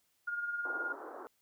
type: tone with tremolo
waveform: sine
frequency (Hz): 1420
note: F6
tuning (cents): +28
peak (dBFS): -32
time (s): 0.27-0.93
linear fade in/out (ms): 10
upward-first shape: sine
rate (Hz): 19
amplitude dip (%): 50
type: band-pass noise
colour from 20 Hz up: pink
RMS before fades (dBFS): -46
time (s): 0.65-1.27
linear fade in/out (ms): 0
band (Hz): 300 to 1400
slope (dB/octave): 48
effects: white hiss -75 dBFS RMS until 1.41 s